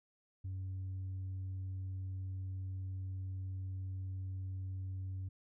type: tone with tanh clipping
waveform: sine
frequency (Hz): 94.4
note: F#2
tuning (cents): +35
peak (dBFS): -39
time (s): 0.44-5.29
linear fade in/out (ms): 10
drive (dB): 1
effects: none